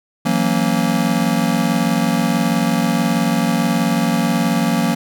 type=chord; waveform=square; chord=F# dominant seventh; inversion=third; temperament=just; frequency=166.5 / 185 / 231.2 / 277.5 Hz; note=E3 / F#3 / A#3 / C#4; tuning=+18 / 0 / -14 / +2 cents; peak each=-22 / -21 / -19 / -24 dBFS; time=0.25-4.95 s; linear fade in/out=10 ms; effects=none